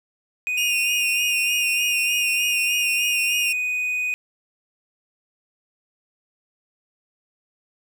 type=tone; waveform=triangle; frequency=2489 Hz; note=D#7; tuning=in tune; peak=-20 dBFS; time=0.47-4.14 s; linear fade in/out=0 ms
type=tone with vibrato; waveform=sawtooth; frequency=2794 Hz; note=F7; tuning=in tune; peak=-19 dBFS; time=0.57-3.53 s; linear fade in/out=10 ms; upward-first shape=sine; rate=3.3 Hz; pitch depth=35 cents each way
effects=none